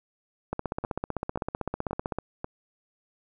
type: two click trains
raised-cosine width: 1 ms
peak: -15 / -18 dBFS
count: 27 / 4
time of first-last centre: 0.53-2.186 / 0.84-2.444 s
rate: 15.7 / 1.87 Hz
effects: none